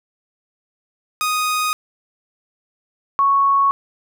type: tone pair in turn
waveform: sawtooth / sine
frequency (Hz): 1244.5 / 1107.8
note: D#6 / C#6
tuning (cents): 0 / -1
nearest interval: major second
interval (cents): 201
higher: first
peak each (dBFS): -14 / -12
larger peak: second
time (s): 1.21-1.73 / 3.19-3.71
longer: neither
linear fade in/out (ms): 0
effects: none